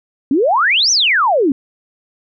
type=exponential two-way sweep; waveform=sine; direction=up then down; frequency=251.7 to 6272 to 251.7 Hz; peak=-10 dBFS; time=0.31-1.52 s; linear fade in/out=2 ms; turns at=0.91 s; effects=none